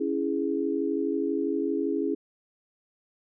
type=chord; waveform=sine; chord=C# minor; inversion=none; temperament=equal; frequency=277.2 / 329.6 / 415.3 Hz; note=C#4 / E4 / G#4; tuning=0 / 0 / 0 cents; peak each=-29 dBFS; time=0-2.15 s; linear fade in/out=10 ms; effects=none